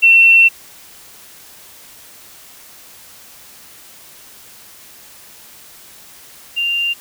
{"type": "tone pair in turn", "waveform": "sine", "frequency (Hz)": [2705, 2787], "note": ["E7", "F7"], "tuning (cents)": [44, -4], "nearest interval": "minor second", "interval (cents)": 52, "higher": "second", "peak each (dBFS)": [-5, -15], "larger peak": "first", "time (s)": [[0.02, 0.49], [6.56, 6.94]], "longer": "first", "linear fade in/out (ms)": 20, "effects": ["white hiss -41 dBFS RMS until 7 s"]}